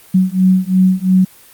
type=beating tone pair; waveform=sine; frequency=185 / 187.9 Hz; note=F#3 / F#3; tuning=0 / +27 cents; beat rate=2.9 Hz; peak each=-12 dBFS; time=0.14-1.25 s; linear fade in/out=10 ms; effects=white hiss -43 dBFS RMS until 1.53 s + Opus 32 kbps